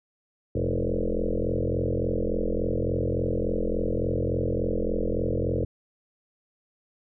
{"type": "tone with frequency modulation", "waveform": "sine", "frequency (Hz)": 217.9, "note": "A3", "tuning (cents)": -17, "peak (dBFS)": -23, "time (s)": [0.55, 5.65], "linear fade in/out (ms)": 5, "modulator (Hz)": 43.5, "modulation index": 7.3, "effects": []}